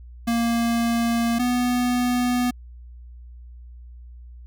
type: tone pair in turn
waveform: square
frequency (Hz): 233.1 / 246.2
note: A#3 / B3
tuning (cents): 0 / -5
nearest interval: minor second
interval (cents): 95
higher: second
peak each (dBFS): -20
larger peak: neither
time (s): 0.27-1.39 / 1.39-2.51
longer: neither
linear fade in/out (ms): 10
effects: added 60 Hz sine -39 dBFS peak until 4.46 s